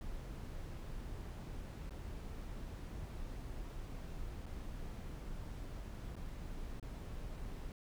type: noise with dropouts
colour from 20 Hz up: brown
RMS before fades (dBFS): -45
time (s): 0.01-7.72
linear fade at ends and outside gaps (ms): 1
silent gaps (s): 1.895-1.907 / 4.457-4.464 / 6.156-6.165 / 6.798-6.827
effects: none

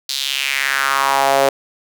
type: tone with high-pass filter sweep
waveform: sawtooth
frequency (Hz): 137.2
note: C#3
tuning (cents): -17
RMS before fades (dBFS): -17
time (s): 0.09-1.49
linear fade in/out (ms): 2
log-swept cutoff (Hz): 4300 to 530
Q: 3.2
effects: none

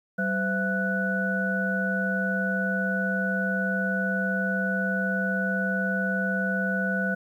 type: tone cluster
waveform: sine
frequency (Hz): 192.4 / 513 / 671 / 1480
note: G3 / C5 / E5 / F#6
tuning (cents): -32 / -34 / +31 / 0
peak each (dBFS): -27 / -33 / -34 / -27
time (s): 0.18-7.15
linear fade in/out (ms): 10
effects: 10-bit

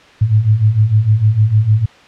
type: beating tone pair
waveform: sine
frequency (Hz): 103.8 / 110.4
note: G#2 / A2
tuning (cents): 0 / +6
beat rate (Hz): 6.6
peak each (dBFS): -14 / -10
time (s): 0.21-1.86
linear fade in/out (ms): 10
effects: white hiss -42 dBFS RMS until 2.07 s + low-pass 3000 Hz 12 dB/octave

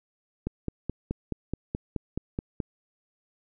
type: click train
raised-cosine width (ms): 3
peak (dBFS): -16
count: 11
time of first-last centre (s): 0.47-2.602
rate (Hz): 4.69
effects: none

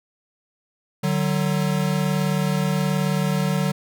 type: tone pair together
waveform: square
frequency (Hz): 149.14 / 187.9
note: D3 / F#3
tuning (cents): +27 / +27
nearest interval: major third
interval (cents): 400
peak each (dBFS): -23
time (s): 1.03-3.72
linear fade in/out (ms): 10
effects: none

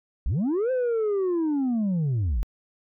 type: linear two-way sweep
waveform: sine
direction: up then down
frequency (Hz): 41.57 to 523.3 to 41.57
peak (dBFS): -19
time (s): 0.26-2.43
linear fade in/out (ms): 0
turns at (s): 0.71
effects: tanh soft clip ceiling -21 dBFS

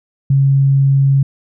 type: tone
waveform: sine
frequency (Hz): 137.2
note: C#3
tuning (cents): -17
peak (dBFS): -8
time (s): 0.3-1.23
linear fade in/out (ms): 5
effects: none

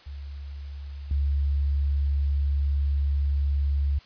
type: tone with level steps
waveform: sine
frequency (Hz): 70.6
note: C#2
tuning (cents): +32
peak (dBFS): -34 / -21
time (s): 0.06-3.99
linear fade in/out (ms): 10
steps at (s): 1.11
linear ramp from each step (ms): 2
effects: white hiss -53 dBFS RMS until 4.05 s + resampled to 11025 Hz

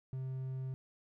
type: tone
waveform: triangle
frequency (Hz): 131.1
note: C3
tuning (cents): +4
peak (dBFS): -35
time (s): 0.13-0.74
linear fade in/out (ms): 0
effects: none

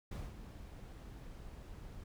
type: noise with ADSR envelope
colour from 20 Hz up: brown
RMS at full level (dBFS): -41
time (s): 0.11-2.04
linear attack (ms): 7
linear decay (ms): 210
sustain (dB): -9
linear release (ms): 6
effects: none

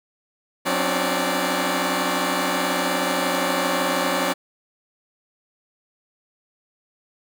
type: tone cluster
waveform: 10% pulse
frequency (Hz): 182.5 / 261.3 / 273.9 / 299.5 / 580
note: F#3 / C4 / C#4 / D4 / D5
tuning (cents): -24 / -2 / -21 / +34 / -22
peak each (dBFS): -19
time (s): 0.65-4.34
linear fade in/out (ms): 20
effects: none

